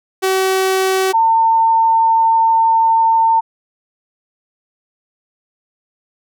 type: tone pair in turn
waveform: sawtooth / sine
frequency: 379.7 / 903.1 Hz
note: F#4 / A5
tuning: +45 / +45 cents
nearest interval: octave + minor third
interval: 1500 cents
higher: second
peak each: -9 / -9 dBFS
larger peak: neither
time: 0.22-1.13 / 1.13-3.41 s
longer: second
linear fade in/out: 20 ms
effects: none